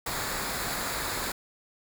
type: noise with comb filter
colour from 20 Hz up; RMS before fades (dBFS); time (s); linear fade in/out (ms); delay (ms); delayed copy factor
pink; -32; 0.06-1.32; 5; 0.34; -0.55
effects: none